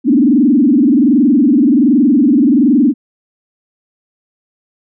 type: tone with frequency modulation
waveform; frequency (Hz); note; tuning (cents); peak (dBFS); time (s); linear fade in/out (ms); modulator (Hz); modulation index
sine; 267.8; C4; +40; -6; 0.04-2.94; 50; 21.3; 2
effects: none